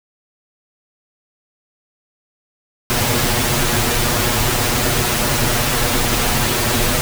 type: noise with comb filter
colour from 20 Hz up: pink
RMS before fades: -17 dBFS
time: 2.9-7.01 s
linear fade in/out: 0 ms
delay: 8.3 ms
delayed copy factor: +1
effects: none